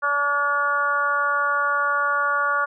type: harmonic tone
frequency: 286.9 Hz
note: D4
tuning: 40 cents flat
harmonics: 2 / 3 / 4 / 5 / 6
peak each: -30 / -32 / -22 / -22 / -34 dBFS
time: 0.02-2.66 s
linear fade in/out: 20 ms
effects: none